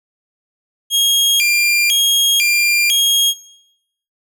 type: tone with vibrato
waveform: sawtooth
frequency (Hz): 2794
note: F7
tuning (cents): 0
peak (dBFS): -9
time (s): 0.9-3.34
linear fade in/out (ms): 50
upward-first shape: square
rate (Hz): 1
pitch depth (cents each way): 270
effects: noise-tail reverb RT60 0.8 s tail -20 dB re dry